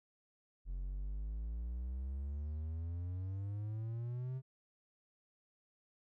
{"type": "exponential sweep", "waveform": "triangle", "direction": "up", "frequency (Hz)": [43.55, 132.6], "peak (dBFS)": -36, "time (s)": [0.65, 4.42], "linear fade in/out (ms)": 50, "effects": []}